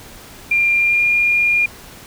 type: tone with pitch glide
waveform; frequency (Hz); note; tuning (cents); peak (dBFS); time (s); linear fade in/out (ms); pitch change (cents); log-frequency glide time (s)
sine; 2391 to 2415; D7 to D7; +30 to +48; -12; 0.51-1.66; 5; +18; 0.77-1.06
effects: pink hiss -39 dBFS RMS until 2.06 s